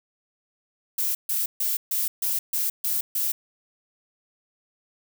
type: noise bursts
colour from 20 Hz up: violet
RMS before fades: -25 dBFS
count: 8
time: 0.98-3.32 s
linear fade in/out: 5 ms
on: 170 ms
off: 140 ms
effects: none